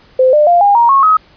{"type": "tone with pitch steps", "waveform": "sine", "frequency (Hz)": [516, 599.6, 696.8, 809.7, 940.9, 1093.4, 1270.5], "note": ["C5", "D5", "F5", "G#5", "A#5", "C#6", "D#6"], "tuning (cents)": [-24, 36, -4, -44, 16, -24, 36], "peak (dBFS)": -5, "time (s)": [0.19, 1.17], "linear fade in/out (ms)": 5, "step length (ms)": 140, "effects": ["pink hiss -46 dBFS RMS until 1.36 s", "resampled to 11025 Hz"]}